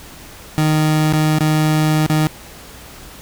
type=tone with dropouts; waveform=30% pulse; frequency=154.6 Hz; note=D#3; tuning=11 cents flat; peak=-10 dBFS; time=0.58-2.27 s; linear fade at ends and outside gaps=0 ms; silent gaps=1.125-1.136 / 1.386-1.407 / 2.063-2.098 s; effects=added 60 Hz sine -45 dBFS peak until 3.21 s + pink hiss -38 dBFS RMS until 3.21 s